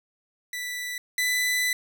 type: tone pair in turn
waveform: sawtooth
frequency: 1975 / 1994.5 Hz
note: B6 / B6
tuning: 0 / +17 cents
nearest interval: unison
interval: 17 cents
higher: second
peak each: -27 / -19 dBFS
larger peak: second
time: 0.53-0.98 / 1.18-1.73 s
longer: second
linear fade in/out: 2 ms
effects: none